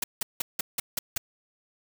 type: noise bursts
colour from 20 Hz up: white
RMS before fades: -28 dBFS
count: 7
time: 0.02-1.18 s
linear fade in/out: 5 ms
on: 20 ms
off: 170 ms
effects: none